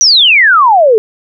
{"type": "exponential sweep", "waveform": "sine", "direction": "down", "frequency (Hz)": [6060, 415.3], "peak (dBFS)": -3, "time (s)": [0.01, 0.98], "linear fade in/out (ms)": 0, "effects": []}